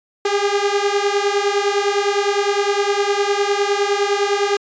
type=beating tone pair; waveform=sawtooth; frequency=400 / 409.8 Hz; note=G4 / G#4; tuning=+35 / -23 cents; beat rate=9.8 Hz; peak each=-15 / -15 dBFS; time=0.25-4.57 s; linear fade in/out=5 ms; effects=resampled to 16000 Hz